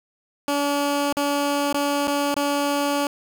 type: tone with dropouts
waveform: 15% pulse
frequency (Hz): 286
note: D4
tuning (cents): -46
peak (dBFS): -14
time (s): 0.48-3.07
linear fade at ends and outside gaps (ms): 1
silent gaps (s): 1.127-1.169 / 1.728-1.743 / 2.072-2.078 / 2.342-2.365
effects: none